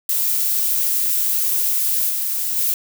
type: noise with level steps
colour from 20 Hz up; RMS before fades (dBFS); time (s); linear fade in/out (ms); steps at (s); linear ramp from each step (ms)
violet; -19 / -22 / -19; 0.09-2.74; 2; 2.09 / 2.56; 20
effects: none

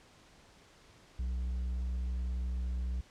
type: tone with hard clipping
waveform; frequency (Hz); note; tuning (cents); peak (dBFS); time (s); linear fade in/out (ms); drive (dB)
sine; 62.3; B1; +16; -33; 1.19-3.01; 5; 3
effects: pink hiss -60 dBFS RMS until 3.1 s + low-pass 7000 Hz 12 dB/octave

